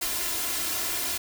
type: noise with comb filter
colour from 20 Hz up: white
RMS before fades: -29 dBFS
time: 0.01-1.18 s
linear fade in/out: 10 ms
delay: 2.9 ms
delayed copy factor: +0.8
effects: none